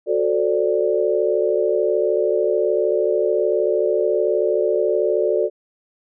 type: chord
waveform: sine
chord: D dominant seventh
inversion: first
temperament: just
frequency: 367.1 / 440.5 / 528.6 / 587.3 Hz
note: F#4 / A4 / C5 / D5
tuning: -14 / +2 / +18 / 0 cents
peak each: -21 / -20 / -26 / -21 dBFS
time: 0.06-5.5 s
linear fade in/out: 50 ms
effects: none